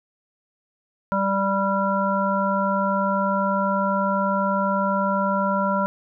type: harmonic tone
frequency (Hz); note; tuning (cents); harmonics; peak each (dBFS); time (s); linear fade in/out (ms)
196; G3; 0; 1 / 3 / 5 / 7; -24 / -25 / -24 / -26; 1.12-5.86; 0
effects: none